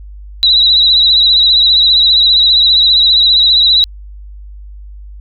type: tone with vibrato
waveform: sine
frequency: 3910 Hz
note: B7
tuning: 18 cents flat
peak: -5 dBFS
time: 0.43-3.84 s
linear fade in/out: 0 ms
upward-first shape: triangle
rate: 15 Hz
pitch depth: 67 cents each way
effects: added 50 Hz sine -28 dBFS peak until 5.2 s